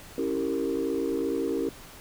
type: chord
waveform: sine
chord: C# diminished seventh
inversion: none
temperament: equal with one note detuned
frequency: 277.2 / 329.6 / 392 / 461.3 Hz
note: C#4 / E4 / G4 / Bb4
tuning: 0 / 0 / 0 / -18 cents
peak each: -30 dBFS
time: 0.18-1.69 s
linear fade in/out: 2 ms
effects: tanh soft clip ceiling -19 dBFS + pink hiss -47 dBFS RMS until 2 s